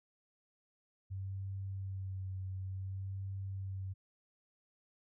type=tone with vibrato; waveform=sine; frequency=95.7 Hz; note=G2; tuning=41 cents flat; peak=-38 dBFS; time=1.1-3.94 s; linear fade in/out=20 ms; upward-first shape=sine; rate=0.56 Hz; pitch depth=24 cents each way; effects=none